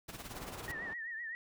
pink noise with tremolo, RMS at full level -44 dBFS, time 0.08-0.72 s, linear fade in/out 10 ms, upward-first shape sine, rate 18 Hz, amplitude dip 70%
white low-pass noise, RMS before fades -49 dBFS, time 0.33-0.94 s, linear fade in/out 10 ms, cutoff 1000 Hz, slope 12 dB/octave
sine tone with vibrato, 1842 Hz, A#6, 21 cents flat, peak -39 dBFS, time 0.68-1.35 s, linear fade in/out 0 ms, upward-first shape triangle, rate 7.9 Hz, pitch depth 99 cents each way
effects none

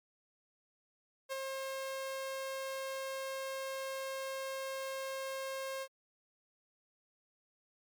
sawtooth tone with ADSR envelope, 535 Hz, C5, 38 cents sharp, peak -31 dBFS, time 1.29-5.88 s, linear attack 33 ms, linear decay 16 ms, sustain -3 dB, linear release 61 ms, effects MP3 96 kbps

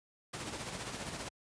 pink noise with tremolo, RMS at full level -39 dBFS, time 0.33-1.29 s, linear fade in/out 10 ms, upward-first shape sine, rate 15 Hz, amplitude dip 45%, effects high-pass 80 Hz 12 dB/octave + resampled to 22050 Hz

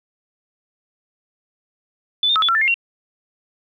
sine tone with pitch steps, 3492 / 3633 / 1288 / 3441 / 1356 / 1769 / 2131 / 2748 Hz, A7 / A#7 / E6 / A7 / E6 / A6 / C7 / F7, -14 / -45 / -41 / -39 / +49 / +9 / +31 / -29 cents, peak -14 dBFS, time 2.23-2.742 s, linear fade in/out 2 ms, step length 64 ms, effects 9-bit

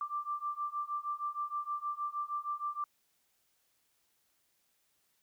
sine beating tone pair, 1174.7 / 1181.1 Hz, D6 / D6, 0 / +9 cents, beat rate 6.4 Hz, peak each -38 / -37 dBFS, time 0.01-2.84 s, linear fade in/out 2 ms, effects white hiss -75 dBFS RMS until 5.22 s

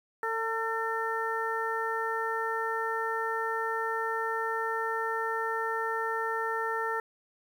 harmonic tone, 450 Hz, A4, 39 cents sharp, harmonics 1 / 2 / 3 / 4, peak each -34 / -34 / -34 / -34 dBFS, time 0.23-7 s, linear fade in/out 2 ms, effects 9-bit

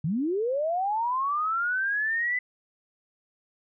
sine linear sweep, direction up, 138.59 to 2014 Hz, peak -24 dBFS, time 0.04-2.39 s, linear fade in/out 5 ms, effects none

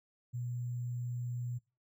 sine tone with sample-and-hold, 122 Hz, B2, 21 cents flat, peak -35 dBFS, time 0.33-1.59 s, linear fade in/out 20 ms, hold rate 7350 Hz, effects noise-tail reverb RT60 0.3 s tail -24 dB re dry

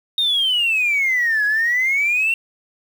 sine exponential two-way sweep, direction down then up, 3729 to 1661.2 to 2743 Hz, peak -14 dBFS, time 0.18-2.34 s, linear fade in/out 2 ms, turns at 1.45 s, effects tanh soft clip ceiling -12 dBFS + 7-bit

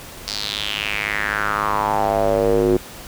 square tone with band-pass filter sweep, 51.91 Hz, G#1, in tune, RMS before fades -20 dBFS, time 0.27-2.77 s, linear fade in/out 5 ms, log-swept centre 4900 to 360 Hz, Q 4.3, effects pink hiss -37 dBFS RMS until 3.07 s

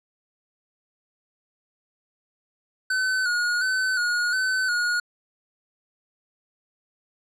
square tone with vibrato, 1480 Hz, F#6, in tune, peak -22 dBFS, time 2.9-5 s, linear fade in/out 5 ms, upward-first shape square, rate 1.4 Hz, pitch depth 45 cents each way, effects low-pass 8000 Hz 12 dB/octave

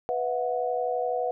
sine chord, B suspended fourth, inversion none, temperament equal with one note detuned, 493.9 / 659.3 / 731.1 Hz, B4 / E5 / F#5, 0 / 0 / -21 cents, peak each -28 / -32 / -29 dBFS, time 0.09-1.31 s, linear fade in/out 0 ms, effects none

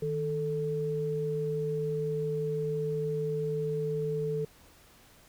sine tone pair together, 155.29 / 440 Hz, D#3 / A4, -3 / 0 cents, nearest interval octave + tritone, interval 1803 cents, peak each -33 / -30 dBFS, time 0.02-4.45 s, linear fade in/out 5 ms, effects pink hiss -58 dBFS RMS until 5.28 s

